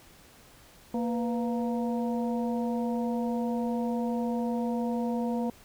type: harmonic tone with a mistuned harmonic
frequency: 233.1 Hz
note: A#3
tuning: in tune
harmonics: 1 / 2 / 3 / 4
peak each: -28 / -34 / -38 / -40 dBFS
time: 0.94-5.5 s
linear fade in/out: 2 ms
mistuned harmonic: 2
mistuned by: +98 cents
effects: pink hiss -55 dBFS RMS until 5.64 s